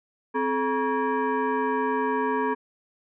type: tone with frequency modulation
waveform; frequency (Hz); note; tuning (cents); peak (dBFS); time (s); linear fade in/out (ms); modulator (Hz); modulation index
sine; 261.6; C4; 0; -22; 0.34-2.55; 20; 693; 1.6
effects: none